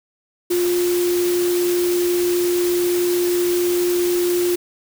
sine tone in noise, 352.9 Hz, F4, 18 cents sharp, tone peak -16 dBFS, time 0.5-4.56 s, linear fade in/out 10 ms, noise white, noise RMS -28 dBFS, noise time 0.5-4.56 s, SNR +9 dB, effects none

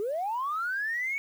sine linear sweep, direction up, 392 to 2252 Hz, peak -27 dBFS, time 0-1.18 s, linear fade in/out 0 ms, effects tanh soft clip ceiling -24 dBFS + 9-bit

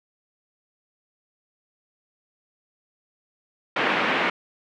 white band-pass noise, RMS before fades -23 dBFS, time 3.76-4.3 s, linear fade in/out 5 ms, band 180 to 2500 Hz, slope 24 dB/octave, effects none

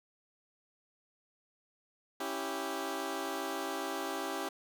15% pulse chord, C# diminished, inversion none, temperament equal, 277.2 / 329.6 / 392 Hz, C#4 / E4 / G4, 0 / 0 / 0 cents, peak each -34 / -34 / -32 dBFS, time 2.2-4.49 s, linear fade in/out 5 ms, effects none

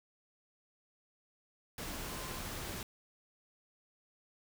sine tone in noise, 1037 Hz, C6, 16 cents flat, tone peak -51 dBFS, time 2.09-2.39 s, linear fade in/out 2 ms, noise pink, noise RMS -42 dBFS, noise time 1.78-2.83 s, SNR -12 dB, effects none

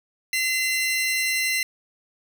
sawtooth tone pair together, 2050 / 2737 Hz, C7 / F7, -36 / -36 cents, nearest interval perfect fourth, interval 500 cents, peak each -19 / -25 dBFS, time 0.33-1.63 s, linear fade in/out 2 ms, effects none

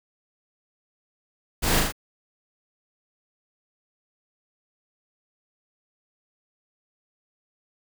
pink noise with echo, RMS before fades -24 dBFS, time 1.62-1.81 s, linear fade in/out 20 ms, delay 38 ms, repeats 3, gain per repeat -2 dB, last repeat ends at 1.924 s, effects none

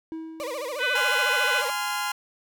triangle tone with exponential decay, 322 Hz, E4, 41 cents flat, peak -28 dBFS, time 0.12-1.27 s, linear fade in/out 0 ms, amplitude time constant 250 ms
35% pulse tone with vibrato, 535 Hz, C5, 38 cents sharp, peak -28 dBFS, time 0.4-1.7 s, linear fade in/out 0 ms, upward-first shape sine, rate 14 Hz, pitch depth 210 cents each way
harmonic tone, 500 Hz, B4, 21 cents sharp, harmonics 3 / 4 / 5 / 6 / 7 / 8, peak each -24 / -34 / -30 / -32 / -39 / -39 dBFS, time 0.78-1.64 s, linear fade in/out 50 ms
sawtooth chord, F minor, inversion first, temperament equal with one note detuned, 830.6 / 1027.9 / 1396.9 Hz, Ab5 / C6 / F6, 0 / -31 / 0 cents, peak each -27 dBFS, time 0.95-2.12 s, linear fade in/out 5 ms
effects none

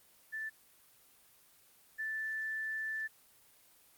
sine tone pair in turn, 1760 / 1760 Hz, A6 / A6, 0 / 0 cents, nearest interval unison, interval 0 cents, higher neither, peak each -37 / -35 dBFS, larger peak second, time 0.32-0.5 / 1.98-3.08 s, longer second, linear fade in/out 20 ms, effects white hiss -64 dBFS RMS until 3.97 s + Opus 24 kbps

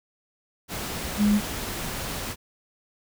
sine tone in noise, 207.4 Hz, G#3, 2 cents flat, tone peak -17 dBFS, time 1.17-1.41 s, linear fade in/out 50 ms, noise pink, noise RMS -32 dBFS, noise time 0.68-2.36 s, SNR +12 dB, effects none

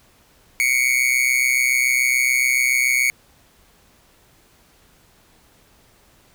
45% pulse tone with amplitude modulation, 2217 Hz, C#7, in tune, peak -12 dBFS, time 0.6-3.1 s, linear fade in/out 0 ms, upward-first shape sine, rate 127 Hz, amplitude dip 85%, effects pink hiss -55 dBFS RMS until 6.34 s

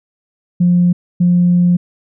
sine tone pair in turn, 176.4 / 176.4 Hz, F3 / F3, +18 / +18 cents, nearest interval unison, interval 0 cents, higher neither, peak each -7 dBFS, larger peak neither, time 0.6-0.93 / 1.2-1.77 s, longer second, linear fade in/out 10 ms, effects tanh soft clip ceiling -3 dBFS

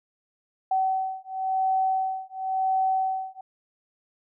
sine beating tone pair, 760 / 760.95 Hz, F#5 / F#5, +46 / +48 cents, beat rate 0.95 Hz, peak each -26 dBFS, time 0.71-3.41 s, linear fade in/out 5 ms, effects none

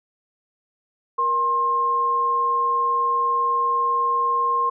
sine tone pair together, 474 / 1064 Hz, A#4 / C6, +29 / +29 cents, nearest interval octave + major second, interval 1400 cents, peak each -30 / -18 dBFS, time 1.18-4.7 s, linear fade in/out 10 ms, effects none

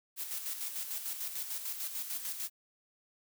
blue noise with tremolo, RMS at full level -37 dBFS, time 0.16-2.5 s, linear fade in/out 50 ms, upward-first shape square, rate 6.7 Hz, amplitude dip 50%, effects none

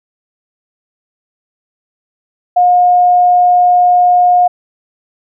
sine tone, 716 Hz, F5, 43 cents sharp, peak -5 dBFS, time 2.56-4.48 s, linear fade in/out 10 ms, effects none

